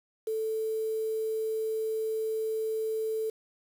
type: tone with quantisation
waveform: sine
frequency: 440 Hz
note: A4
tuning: in tune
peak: -28 dBFS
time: 0.27-3.3 s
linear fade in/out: 5 ms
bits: 8
effects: none